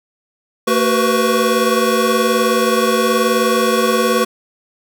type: tone cluster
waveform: square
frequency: 226 / 377.6 / 484.1 / 503 / 1112 Hz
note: A3 / F#4 / B4 / B4 / C#6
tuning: +47 / +35 / -35 / +32 / +5 cents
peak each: -20 dBFS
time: 0.67-4.25 s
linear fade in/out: 10 ms
effects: none